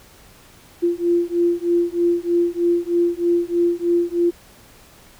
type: beating tone pair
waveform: sine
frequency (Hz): 343.9 / 347.1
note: F4 / F4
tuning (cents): -27 / -11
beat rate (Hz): 3.2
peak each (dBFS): -19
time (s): 0.82-4.31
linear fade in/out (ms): 20
effects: pink hiss -48 dBFS RMS until 5.19 s